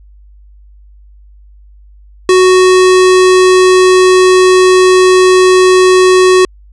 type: tone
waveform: square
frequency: 370 Hz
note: F#4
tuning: in tune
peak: -4 dBFS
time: 2.29-6.45 s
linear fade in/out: 2 ms
effects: added 50 Hz sine -36 dBFS peak until 6.72 s + resampled to 22050 Hz